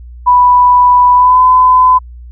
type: tone with pitch glide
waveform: sine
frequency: 987.8 to 1012.1 Hz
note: B5 to B5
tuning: 0 to +42 cents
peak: -3 dBFS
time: 0.26-1.99 s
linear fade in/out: 20 ms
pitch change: +42 cents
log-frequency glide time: 1.14-1.4 s
effects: added 60 Hz sine -28 dBFS peak until 2.31 s